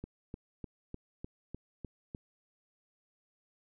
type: click train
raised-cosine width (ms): 3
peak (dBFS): -28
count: 8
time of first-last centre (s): 0.04-2.148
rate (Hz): 3.32
effects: none